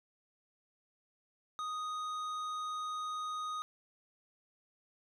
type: tone with tanh clipping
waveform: sine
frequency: 1244.5 Hz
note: D#6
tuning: in tune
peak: -38 dBFS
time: 1.59-3.62 s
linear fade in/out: 0 ms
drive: 11 dB
effects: none